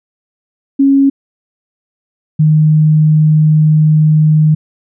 sine tone pair in turn, 275 / 154.34 Hz, C#4 / D#3, -14 / -14 cents, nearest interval minor seventh, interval 1000 cents, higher first, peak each -5 dBFS, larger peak neither, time 0.79-1.1 / 2.39-4.55 s, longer second, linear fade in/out 10 ms, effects none

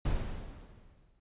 brown noise with exponential decay, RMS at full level -29 dBFS, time 0.05-1.2 s, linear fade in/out 5 ms, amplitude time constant 250 ms, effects resampled to 8000 Hz

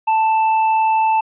sine tone with tanh clipping, 882 Hz, A5, 4 cents sharp, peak -14 dBFS, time 0.07-1.21 s, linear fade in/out 10 ms, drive 7 dB, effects resampled to 8000 Hz

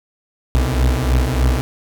35% pulse beating tone pair, 61.74 / 65.04 Hz, B1 / C2, 0 / -10 cents, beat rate 3.3 Hz, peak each -15 dBFS, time 0.55-1.61 s, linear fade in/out 0 ms, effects none

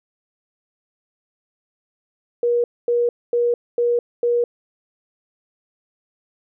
sine tone bursts, 478 Hz, A#4, 43 cents sharp, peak -15 dBFS, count 5, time 2.43-4.44 s, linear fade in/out 2 ms, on 210 ms, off 240 ms, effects none

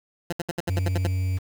15% pulse tone bursts, 172 Hz, F3, 26 cents flat, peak -18 dBFS, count 9, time 0.3-1.07 s, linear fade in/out 5 ms, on 26 ms, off 67 ms
triangle tone, 92.5 Hz, F#2, in tune, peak -20 dBFS, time 0.68-1.39 s, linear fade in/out 20 ms
effects 7-bit

